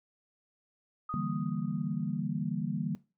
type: tone with exponential decay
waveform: sine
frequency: 1244.5 Hz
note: D#6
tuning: in tune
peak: -34 dBFS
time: 1.09-2.2 s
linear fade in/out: 5 ms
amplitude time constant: 240 ms
type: chord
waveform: sine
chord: E half-diminished seventh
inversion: third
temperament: equal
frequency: 146.83 / 164.81 / 196 / 233.1 Hz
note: D3 / E3 / G3 / Bb3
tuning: 0 / 0 / 0 / 0 cents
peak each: -36 dBFS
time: 1.14-2.95 s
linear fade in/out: 0 ms
effects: noise-tail reverb RT60 0.3 s tail -20 dB re dry